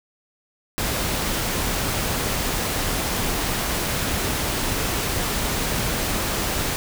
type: noise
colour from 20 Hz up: pink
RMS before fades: -24 dBFS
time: 0.78-6.76 s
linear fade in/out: 0 ms
effects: none